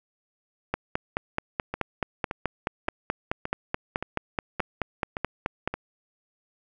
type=two click trains; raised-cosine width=0.5 ms; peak=-15 / -10 dBFS; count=8 / 24; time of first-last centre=1.74-5.74 / 0.74-5.676 s; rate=1.75 / 4.66 Hz; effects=none